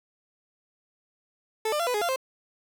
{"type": "tone with pitch steps", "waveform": "30% pulse", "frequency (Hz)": [438.7, 599, 683, 496.2, 417.1, 691, 525], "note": ["A4", "D5", "F5", "B4", "G#4", "F5", "C5"], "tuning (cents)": [-5, 34, -39, 8, 7, -19, 6], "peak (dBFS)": -22, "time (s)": [1.65, 2.161], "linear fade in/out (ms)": 5, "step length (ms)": 73, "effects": []}